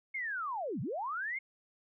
sine linear two-way sweep, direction down then up, 2193 to 107.1 to 2193 Hz, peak -34 dBFS, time 0.14-1.39 s, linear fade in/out 10 ms, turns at 0.81 s, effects none

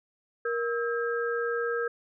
sine tone cluster, 470.4 / 1298 / 1609 Hz, A#4 / E6 / G6, +16 / -27 / +45 cents, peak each -28 / -35 / -33 dBFS, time 0.45-1.88 s, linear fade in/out 5 ms, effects none

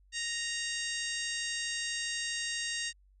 harmonic tone with a mistuned harmonic, 932.3 Hz, A#5, in tune, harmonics 2 / 3 / 4 / 5 / 6 / 7 / 8 / 9, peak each -38 / -40 / -41 / -42 / -43 / -43 / -44 / -45 dBFS, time 0.12-2.93 s, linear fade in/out 50 ms, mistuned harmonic 9, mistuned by +18 cents, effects added 48 Hz sine -60 dBFS peak until 3.2 s

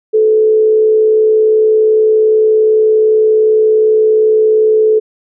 sine tone with frequency modulation, 434.3 Hz, A4, 23 cents flat, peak -6 dBFS, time 0.13-5 s, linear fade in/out 20 ms, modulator 62.6 Hz, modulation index 0.25, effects none

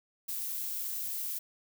violet noise, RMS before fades -36 dBFS, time 0.28-1.39 s, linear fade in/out 10 ms, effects none

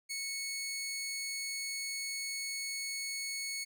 15% pulse tone, 2205 Hz, C#7, 10 cents flat, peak -30 dBFS, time 0.09-3.65 s, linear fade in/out 20 ms, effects none

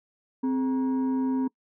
sine tone with frequency modulation, 261 Hz, C4, 4 cents flat, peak -22 dBFS, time 0.43-1.48 s, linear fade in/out 10 ms, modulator 686 Hz, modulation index 0.38, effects noise-tail reverb RT60 0.1 s tail -25 dB re dry + tanh soft clip ceiling -18 dBFS

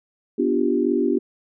sine chord, G dominant seventh, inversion first, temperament equal, 246.9 / 293.7 / 349.2 / 392 Hz, B3 / D4 / F4 / G4, 0 / 0 / 0 / 0 cents, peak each -23 dBFS, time 0.38-1.19 s, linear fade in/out 10 ms, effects none

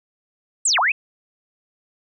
sine linear two-way sweep, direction down then up, 8372 to 659.3 to 2677 Hz, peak -15 dBFS, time 0.65-0.92 s, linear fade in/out 5 ms, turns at 0.79 s, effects none

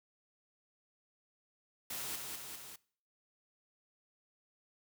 white noise with echo, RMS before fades -41 dBFS, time 1.9-2.16 s, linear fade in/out 5 ms, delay 200 ms, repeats 3, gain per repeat -3 dB, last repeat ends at 2.76 s, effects noise-tail reverb RT60 0.5 s tail -22 dB re dry

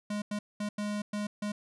square tone bursts at uneven times, 207.7 Hz, G#3, in tune, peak -32 dBFS, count 6, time 0.1-0.22 / 0.31-0.39 / 0.6-0.69 / 0.78-1.02 / 1.13-1.27 / 1.42-1.52 s, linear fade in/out 5 ms, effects resampled to 24000 Hz

